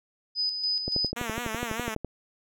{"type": "tone with tremolo", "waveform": "sine", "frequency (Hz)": 4997, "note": "D#8", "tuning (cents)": 7, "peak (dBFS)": -24, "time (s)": [0.35, 1.12], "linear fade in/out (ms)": 50, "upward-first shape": "square", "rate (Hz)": 3.5, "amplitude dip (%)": 50}
{"type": "click train", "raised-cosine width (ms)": 2, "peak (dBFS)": -18, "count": 15, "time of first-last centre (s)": [0.88, 2.047], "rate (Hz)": 12}
{"type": "tone with vibrato", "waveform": "5% pulse", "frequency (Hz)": 230.5, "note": "A#3", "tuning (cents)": -19, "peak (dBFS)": -20, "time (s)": [1.16, 1.95], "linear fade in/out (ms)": 10, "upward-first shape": "sine", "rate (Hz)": 4.9, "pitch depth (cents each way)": 100}
{"effects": []}